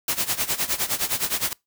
white noise with tremolo, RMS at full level -22 dBFS, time 0.08-1.53 s, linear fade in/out 2 ms, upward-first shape sine, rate 9.7 Hz, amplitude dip 85%, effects noise-tail reverb RT60 0.2 s tail -24 dB re dry

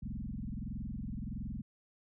sine tone with frequency modulation, 130.6 Hz, C3, 3 cents flat, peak -37 dBFS, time 0.02-1.62 s, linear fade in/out 10 ms, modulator 21.5 Hz, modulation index 5, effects none

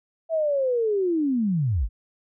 sine linear sweep, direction down, 663 to 39.38 Hz, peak -20 dBFS, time 0.29-1.89 s, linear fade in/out 50 ms, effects none

